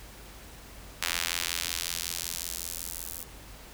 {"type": "tone with high-pass filter sweep", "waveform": "sawtooth", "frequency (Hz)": 85.4, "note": "F2", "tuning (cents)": -38, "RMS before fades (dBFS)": -34, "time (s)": [1.02, 3.24], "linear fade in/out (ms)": 5, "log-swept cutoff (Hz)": [2000, 11000], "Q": 0.78, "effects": ["added 50 Hz sine -49 dBFS peak until 3.73 s", "pink hiss -49 dBFS RMS until 3.73 s"]}